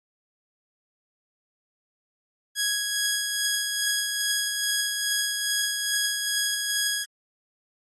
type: tone with tremolo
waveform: 10% pulse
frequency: 1661.2 Hz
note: G#6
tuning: in tune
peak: -14 dBFS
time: 2.55-7.06 s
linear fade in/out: 50 ms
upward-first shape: sine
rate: 2.4 Hz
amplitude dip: 35%
effects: AAC 32 kbps